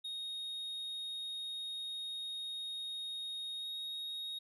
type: tone with pitch glide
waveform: triangle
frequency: 3729 to 3751 Hz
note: A#7 to A#7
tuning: 0 to +10 cents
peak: -38 dBFS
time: 0.04-4.39 s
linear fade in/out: 10 ms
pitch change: +10 cents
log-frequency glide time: 3.58-3.67 s
effects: none